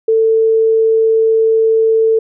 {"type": "tone", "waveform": "sine", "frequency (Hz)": 445.9, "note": "A4", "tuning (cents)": 23, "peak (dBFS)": -8, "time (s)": [0.08, 2.19], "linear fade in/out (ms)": 5, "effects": []}